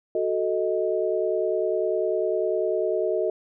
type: chord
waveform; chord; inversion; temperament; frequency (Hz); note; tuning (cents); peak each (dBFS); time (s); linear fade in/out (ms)
sine; D# diminished; first; equal with one note detuned; 370 / 440 / 628.4; F#4 / A4 / D#5; 0 / 0 / +17; -26; 0.15-3.3; 2
effects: none